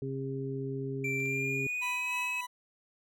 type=harmonic tone; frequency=134.9 Hz; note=C#3; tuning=47 cents flat; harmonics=1 / 2 / 3; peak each=-36 / -39 / -37 dBFS; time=0.02-1.67 s; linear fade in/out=2 ms
type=tone with pitch glide; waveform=triangle; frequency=2349 to 2562 Hz; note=D7 to E7; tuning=0 to -50 cents; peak=-30 dBFS; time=1.04-2.41 s; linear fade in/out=5 ms; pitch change=+150 cents; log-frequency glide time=1.17-2.15 s
type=clicks; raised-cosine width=0.2 ms; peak=-39 dBFS; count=2; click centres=1.203 / 1.257 s
type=tone with tremolo; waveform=40% pulse; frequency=987.8 Hz; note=B5; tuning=in tune; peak=-34 dBFS; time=1.81-2.47 s; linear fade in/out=20 ms; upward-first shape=sine; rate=3.3 Hz; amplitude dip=50%
effects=none